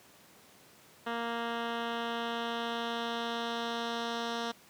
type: tone with low-pass filter sweep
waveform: 10% pulse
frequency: 233.1 Hz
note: A#3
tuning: in tune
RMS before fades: -35 dBFS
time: 1.06-4.52 s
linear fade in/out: 10 ms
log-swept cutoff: 2500 to 4600 Hz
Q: 1.9
effects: pink hiss -58 dBFS RMS until 4.69 s + high-pass 150 Hz 12 dB/octave

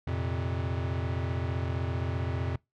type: chord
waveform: square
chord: F suspended fourth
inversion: none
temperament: equal with one note detuned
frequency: 87.31 / 115.47 / 130.81 Hz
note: F2 / Bb2 / C3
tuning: 0 / -16 / 0 cents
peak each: -32 / -36 / -36 dBFS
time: 0.07-2.56 s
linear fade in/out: 5 ms
effects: noise-tail reverb RT60 0.2 s tail -24 dB re dry + low-pass 3000 Hz 12 dB/octave

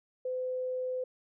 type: tone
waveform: sine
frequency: 509 Hz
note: C5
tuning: 48 cents flat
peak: -31 dBFS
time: 0.25-1.04 s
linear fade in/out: 5 ms
effects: none

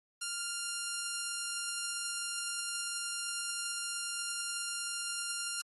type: tone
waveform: 5% pulse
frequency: 1396.9 Hz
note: F6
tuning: in tune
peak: -23 dBFS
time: 0.21-5.62 s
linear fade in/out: 10 ms
effects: AAC 32 kbps

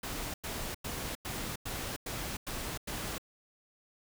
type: noise bursts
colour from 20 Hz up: pink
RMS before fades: -38 dBFS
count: 8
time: 0.03-3.182 s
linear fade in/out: 5 ms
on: 310 ms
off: 96 ms
effects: none

